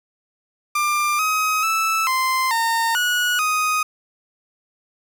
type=tone with pitch steps; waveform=30% pulse; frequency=1192 / 1265 / 1314 / 1040 / 915 / 1460 / 1249 Hz; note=D6 / D#6 / E6 / C6 / A#5 / F#6 / D#6; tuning=+25 / +28 / -6 / -11 / -32 / -24 / +6 cents; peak=-15 dBFS; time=0.75-3.83 s; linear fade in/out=5 ms; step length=440 ms; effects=none